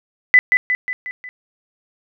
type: tone with echo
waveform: sine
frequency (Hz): 2000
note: B6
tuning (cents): +21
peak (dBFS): -5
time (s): 0.34-0.39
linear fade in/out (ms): 0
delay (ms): 180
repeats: 5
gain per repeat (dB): -5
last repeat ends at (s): 1.29
effects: none